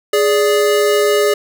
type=tone pair together; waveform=square; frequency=415.3 / 582.4 Hz; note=G#4 / D5; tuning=0 / -15 cents; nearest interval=tritone; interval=585 cents; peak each=-13 / -17 dBFS; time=0.13-1.34 s; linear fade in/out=5 ms; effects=none